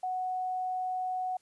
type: tone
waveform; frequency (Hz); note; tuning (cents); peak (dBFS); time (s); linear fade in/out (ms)
sine; 740; F#5; 0; -30; 0.03-1.37; 5
effects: white hiss -69 dBFS RMS until 1.41 s + resampled to 24000 Hz